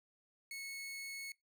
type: tone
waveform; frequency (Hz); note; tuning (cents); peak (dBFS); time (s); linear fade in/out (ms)
sawtooth; 2197; C#7; -16; -40; 0.51-1.32; 2
effects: noise-tail reverb RT60 0.2 s tail -24 dB re dry